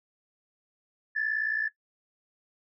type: tone pair together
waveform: sine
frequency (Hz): 1703.9 / 1763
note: G#6 / A6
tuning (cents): +44 / +3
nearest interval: minor second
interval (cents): 59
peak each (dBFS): -28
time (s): 1.15-1.69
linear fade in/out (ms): 20
effects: noise-tail reverb RT60 0.1 s tail -18 dB re dry + tanh soft clip ceiling -18 dBFS